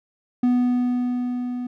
triangle tone with level ramp, 246.9 Hz, B3, in tune, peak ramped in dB -13 to -24 dBFS, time 0.43-1.67 s, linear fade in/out 5 ms, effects none

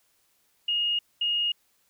sine tone pair in turn, 2859 / 2859 Hz, F7 / F7, +40 / +40 cents, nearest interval unison, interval 0 cents, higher neither, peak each -23 dBFS, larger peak neither, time 0.68-0.99 / 1.21-1.52 s, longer neither, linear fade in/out 5 ms, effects white hiss -68 dBFS RMS until 1.89 s

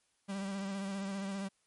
45% pulse tone with vibrato, 196 Hz, G3, in tune, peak -36 dBFS, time 0.28-1.49 s, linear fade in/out 20 ms, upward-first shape sine, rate 15 Hz, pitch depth 34 cents each way, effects white hiss -75 dBFS RMS until 1.66 s + MP3 48 kbps

